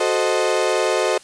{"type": "chord", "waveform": "35% pulse", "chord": "F# diminished seventh", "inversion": "none", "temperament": "equal", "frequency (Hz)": [370, 440, 523.3, 622.3], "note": ["F#4", "A4", "C5", "Eb5"], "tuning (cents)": [0, 0, 0, 0], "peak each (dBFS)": -21, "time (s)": [0, 1.18], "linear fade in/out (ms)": 5, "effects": ["white hiss -46 dBFS RMS until 1.23 s", "resampled to 22050 Hz"]}